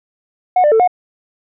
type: tone with pitch steps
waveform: sine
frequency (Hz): 731 / 595 / 444.8 / 723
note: F#5 / D5 / A4 / F#5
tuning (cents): -21 / +22 / +19 / -40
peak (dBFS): -6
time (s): 0.56-0.876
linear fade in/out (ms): 5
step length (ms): 79
effects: tanh soft clip ceiling -6 dBFS